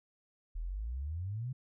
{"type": "exponential sweep", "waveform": "sine", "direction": "up", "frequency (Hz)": [38.06, 134], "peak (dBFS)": -35, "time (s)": [0.55, 1.53], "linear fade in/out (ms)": 10, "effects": []}